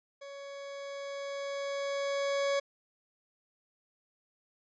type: tone with level ramp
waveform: 40% pulse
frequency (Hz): 559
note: C#5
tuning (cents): +14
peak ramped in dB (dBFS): -43 to -26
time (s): 0.21-2.6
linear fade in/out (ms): 10
effects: resampled to 16000 Hz